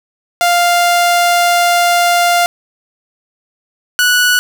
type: tone pair in turn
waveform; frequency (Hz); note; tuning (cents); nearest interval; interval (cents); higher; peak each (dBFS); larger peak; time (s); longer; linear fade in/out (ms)
sawtooth; 698.5 / 1474.1; F5 / F#6; 0 / -7; octave + minor second; 1293; second; -5; neither; 0.41-2.46 / 3.99-4.39; first; 0
effects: none